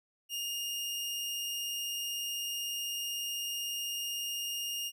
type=tone; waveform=sawtooth; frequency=2834 Hz; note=F7; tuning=25 cents sharp; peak=-31 dBFS; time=0.29-4.92 s; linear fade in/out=50 ms; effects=none